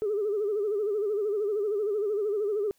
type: tone with vibrato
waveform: sine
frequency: 415.3 Hz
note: G#4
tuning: in tune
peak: -24 dBFS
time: 0.02-2.71 s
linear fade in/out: 0 ms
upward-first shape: sine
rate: 13 Hz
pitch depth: 94 cents each way
effects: tanh soft clip ceiling -21 dBFS + white hiss -68 dBFS RMS until 2.78 s